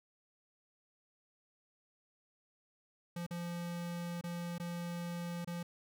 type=tone with dropouts; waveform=square; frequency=172.7 Hz; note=F3; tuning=19 cents flat; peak=-39 dBFS; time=3.16-5.63 s; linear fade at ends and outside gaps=5 ms; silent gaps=3.265-3.308 / 4.212-4.238 / 4.582-4.598 / 5.447-5.473 s; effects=none